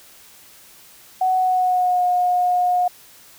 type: tone with pitch glide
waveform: sine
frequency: 745 to 719.6 Hz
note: F#5 to F#5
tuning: +12 to -48 cents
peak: -15 dBFS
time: 1.21-2.88 s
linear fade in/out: 5 ms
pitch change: -60 cents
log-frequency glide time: 1.34-2.04 s
effects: white hiss -47 dBFS RMS until 3.38 s